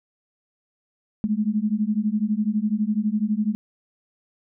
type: beating tone pair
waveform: sine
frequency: 206.5 / 218.5 Hz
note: G#3 / A3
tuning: -10 / -12 cents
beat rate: 12 Hz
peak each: -23 dBFS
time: 1.24-3.55 s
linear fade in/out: 0 ms
effects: none